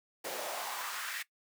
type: noise with high-pass filter sweep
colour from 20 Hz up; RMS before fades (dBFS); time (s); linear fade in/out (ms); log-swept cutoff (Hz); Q
pink; -39; 0.24-1.23; 10; 450 to 1900; 2.4
effects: noise-tail reverb RT60 0.1 s tail -19 dB re dry